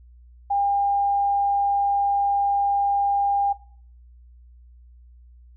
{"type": "tone", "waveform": "sine", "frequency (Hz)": 803, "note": "G5", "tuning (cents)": 41, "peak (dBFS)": -19, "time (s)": [0.5, 3.53], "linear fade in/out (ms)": 10, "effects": ["noise-tail reverb RT60 0.5 s tail -18 dB re dry", "added 60 Hz sine -46 dBFS peak until 5.56 s"]}